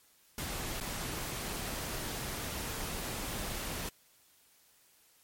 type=noise with dropouts; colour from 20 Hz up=pink; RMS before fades=-38 dBFS; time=0.38-3.89 s; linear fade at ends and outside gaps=2 ms; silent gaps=0.802-0.809 s; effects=white hiss -65 dBFS RMS until 5.23 s + MP3 64 kbps